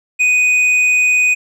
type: tone with hard clipping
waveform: sine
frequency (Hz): 2489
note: D#7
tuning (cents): 0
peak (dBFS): -11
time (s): 0.19-1.35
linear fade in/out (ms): 20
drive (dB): 5
effects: none